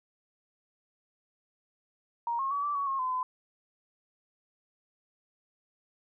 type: tone with pitch steps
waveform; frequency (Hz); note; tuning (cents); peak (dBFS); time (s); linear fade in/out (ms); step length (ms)
sine; 939 / 1080 / 1137 / 1165 / 1123 / 1081 / 1022 / 1016; A#5 / C#6 / C#6 / D6 / C#6 / C#6 / C6 / B5; +12 / -45 / +44 / -14 / +22 / -44 / -41 / +49; -28; 2.27-3.23; 2; 120
effects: none